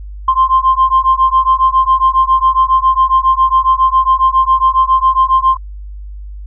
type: beating tone pair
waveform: sine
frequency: 1046.5 / 1053.8 Hz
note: C6 / C6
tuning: 0 / +12 cents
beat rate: 7.3 Hz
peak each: -10 dBFS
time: 0.28-5.57 s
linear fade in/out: 5 ms
effects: tanh soft clip ceiling -1 dBFS + added 50 Hz sine -25 dBFS peak until 6.46 s